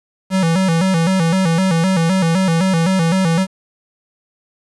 square tone with vibrato, 176.9 Hz, F3, 23 cents sharp, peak -13 dBFS, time 0.3-3.47 s, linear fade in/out 50 ms, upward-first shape square, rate 3.9 Hz, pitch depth 120 cents each way, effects resampled to 24000 Hz + 7-bit

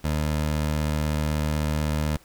20% pulse tone, 76.1 Hz, D#2, 38 cents flat, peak -18 dBFS, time 0.04-2.17 s, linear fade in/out 5 ms, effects pink hiss -55 dBFS RMS until 2.24 s

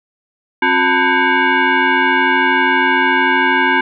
sine tone with frequency modulation, 360 Hz, F#4, 47 cents flat, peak -10 dBFS, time 0.62-3.81 s, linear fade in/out 5 ms, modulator 627 Hz, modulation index 3.1, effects none

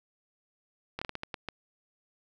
slowing click train, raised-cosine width 0.3 ms, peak -19 dBFS, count 8, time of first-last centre 0.99-1.487 s, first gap 25 ms, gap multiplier 1.34, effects none

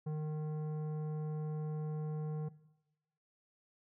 sine tone with tanh clipping, 153.4 Hz, D#3, 24 cents flat, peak -37 dBFS, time 0.06-2.49 s, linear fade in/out 10 ms, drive 12 dB, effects noise-tail reverb RT60 0.9 s tail -18 dB re dry

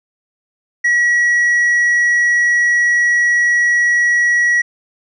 sine tone with tanh clipping, 1922 Hz, B6, 48 cents flat, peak -11 dBFS, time 0.84-4.62 s, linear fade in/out 10 ms, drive 3 dB, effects none

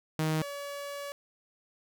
sawtooth tone pair in turn, 156.9 / 568.6 Hz, D#3 / C#5, +15 / +44 cents, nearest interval octave + minor seventh, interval 2229 cents, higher second, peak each -23 / -33 dBFS, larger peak first, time 0.19-0.42 / 0.42-1.12 s, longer second, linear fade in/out 0 ms, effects none

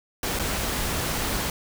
pink noise with dropouts, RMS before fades -27 dBFS, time 0.23-1.5 s, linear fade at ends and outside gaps 2 ms, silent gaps 0.39-0.395 s, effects none

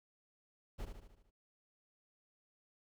brown noise with echo, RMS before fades -42 dBFS, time 0.78-0.86 s, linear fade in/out 20 ms, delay 75 ms, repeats 6, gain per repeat -5 dB, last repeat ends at 1.31 s, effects none

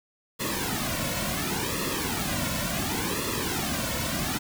pink noise with flanger, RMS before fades -29 dBFS, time 0.39-4.39 s, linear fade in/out 20 ms, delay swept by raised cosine 1.3 to 2.5 ms, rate 0.7 Hz, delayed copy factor -0.8, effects none

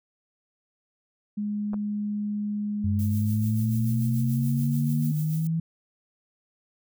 sine tone with pitch glide, 207.7 to 231.8 Hz, G#3 to A#3, 0 to -10 cents, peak -26 dBFS, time 1.37-5.12 s, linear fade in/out 10 ms, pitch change +190 cents, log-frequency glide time 2.88-4.55 s
clicks, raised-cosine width 1 ms, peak -25 dBFS, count 2, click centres 1.734 / 1.742 s
sine linear sweep, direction up, 92.9 to 164.9 Hz, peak -23 dBFS, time 2.84-5.6 s, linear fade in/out 5 ms
violet noise with tremolo, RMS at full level -41 dBFS, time 2.99-5.47 s, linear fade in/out 0 ms, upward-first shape sine, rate 6.9 Hz, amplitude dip 50%
effects none

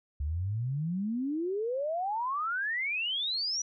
sine exponential sweep, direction up, 68.7 to 5940 Hz, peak -29 dBFS, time 0.2-3.62 s, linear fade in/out 5 ms, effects none

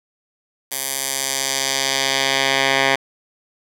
10% pulse tone with band-pass filter sweep, 135.4 Hz, C#3, 40 cents flat, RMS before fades -20 dBFS, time 0.71-2.96 s, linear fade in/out 10 ms, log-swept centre 12000 to 2100 Hz, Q 0.92, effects none

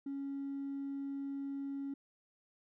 sine tone with hard clipping, 277.2 Hz, C#4, in tune, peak -38 dBFS, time 0.06-1.94 s, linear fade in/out 5 ms, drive 1 dB, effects none

